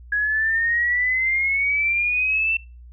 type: exponential sweep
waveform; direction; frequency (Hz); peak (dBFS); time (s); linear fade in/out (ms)
sine; up; 1661.2 to 2686; -18; 0.12-2.57; 5
effects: noise-tail reverb RT60 0.3 s tail -23 dB re dry + added 60 Hz sine -40 dBFS peak until 2.92 s